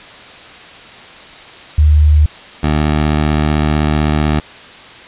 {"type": "tone pair in turn", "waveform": ["sine", "15% pulse"], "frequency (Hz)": [75.5, 75.78], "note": ["D2", "D#2"], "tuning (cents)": [48, -45], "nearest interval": "unison", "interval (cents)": 7, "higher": "second", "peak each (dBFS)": -5, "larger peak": "neither", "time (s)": [[1.78, 2.26], [2.63, 4.4]], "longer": "second", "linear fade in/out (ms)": 5, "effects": ["white hiss -35 dBFS RMS until 5.07 s", "resampled to 8000 Hz"]}